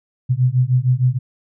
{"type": "beating tone pair", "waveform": "sine", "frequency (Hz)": [123.47, 129.97], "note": ["B2", "C3"], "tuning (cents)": [0, -11], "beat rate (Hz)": 6.5, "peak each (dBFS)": -16, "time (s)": [0.29, 1.19], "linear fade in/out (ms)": 20, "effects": []}